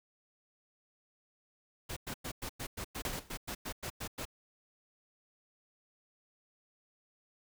pink noise bursts, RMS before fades -40 dBFS, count 14, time 1.89-4.254 s, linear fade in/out 10 ms, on 76 ms, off 100 ms
pink noise with exponential decay, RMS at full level -33 dBFS, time 3.05-3.37 s, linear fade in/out 1 ms, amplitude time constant 69 ms
effects none

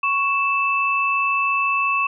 sine tone pair together, 1108.7 / 2637 Hz, C#6 / E7, 0 / 0 cents, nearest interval octave + minor third, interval 1500 cents, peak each -20 dBFS, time 0.03-2.07 s, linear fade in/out 5 ms, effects none

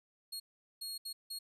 sawtooth tone bursts at uneven times, 4296 Hz, C8, 45 cents sharp, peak -37 dBFS, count 4, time 0.32-0.4 / 0.81-0.98 / 1.05-1.13 / 1.3-1.39 s, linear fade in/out 10 ms, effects resampled to 32000 Hz + 13-bit

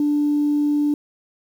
sine tone, 293.7 Hz, D4, in tune, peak -15 dBFS, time 0-0.94 s, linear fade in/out 2 ms, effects tanh soft clip ceiling -12 dBFS + 8-bit

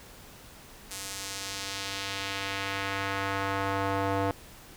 square tone with band-pass filter sweep, 98 Hz, G2, in tune, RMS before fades -32 dBFS, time 0.91-4.31 s, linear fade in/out 0 ms, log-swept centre 8600 to 710 Hz, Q 0.96, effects pink hiss -50 dBFS RMS until 4.76 s

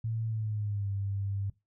sine tone with pitch glide, 112.5 to 99.07 Hz, A2 to G2, +39 to +19 cents, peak -30 dBFS, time 0.04-1.5 s, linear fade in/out 5 ms, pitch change -220 cents, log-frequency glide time 0.25-0.9 s, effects noise-tail reverb RT60 0.2 s tail -18 dB re dry

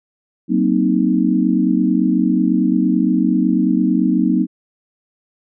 sine chord, C half-diminished seventh, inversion second, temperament equal with one note detuned, 187.58 / 233.1 / 261.6 / 311.1 Hz, Gb3 / Bb3 / C4 / Eb4, +24 / 0 / 0 / 0 cents, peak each -18 dBFS, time 0.48-4.47 s, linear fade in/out 50 ms, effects none

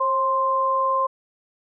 sine tone pair together, 536.7 / 1046.5 Hz, C5 / C6, +44 / 0 cents, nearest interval octave, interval 1156 cents, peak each -25 / -19 dBFS, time 0-1.07 s, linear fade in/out 10 ms, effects none

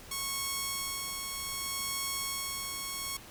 5% pulse tone with tremolo, 1100 Hz, C#6, 14 cents flat, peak -20 dBFS, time 0.11-3.17 s, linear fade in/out 5 ms, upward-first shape sine, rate 0.65 Hz, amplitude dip 35%, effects pink hiss -50 dBFS RMS until 3.3 s

